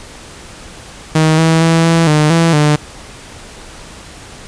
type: tone with pitch steps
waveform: sawtooth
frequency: 157.6 / 162.2 / 164.4 / 165.7 / 151.6 / 166.1 / 149.5 Hz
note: D#3 / E3 / E3 / E3 / D#3 / E3 / D3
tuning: +23 / -28 / -4 / +9 / -45 / +13 / +31 cents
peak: -4 dBFS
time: 1.15-2.76 s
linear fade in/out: 5 ms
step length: 230 ms
effects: pink hiss -34 dBFS RMS until 4.47 s + resampled to 22050 Hz